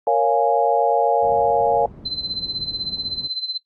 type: chord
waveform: sine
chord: Bb minor seventh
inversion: none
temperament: equal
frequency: 466.2 / 554.4 / 698.5 / 830.6 Hz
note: Bb4 / Db5 / F5 / Ab5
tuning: 0 / 0 / 0 / 0 cents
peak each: -20 dBFS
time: 0.07-1.86 s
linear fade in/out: 2 ms
type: low-pass noise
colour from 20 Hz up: white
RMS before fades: -40 dBFS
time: 1.22-3.28 s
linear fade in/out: 10 ms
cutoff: 240 Hz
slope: 12 dB/octave
type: tone with tremolo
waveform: sine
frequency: 4069 Hz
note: C8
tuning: 49 cents flat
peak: -21 dBFS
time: 2.05-3.58 s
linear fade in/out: 10 ms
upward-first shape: sine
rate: 16 Hz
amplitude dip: 80%
effects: noise-tail reverb RT60 0.1 s tail -18 dB re dry + Opus 32 kbps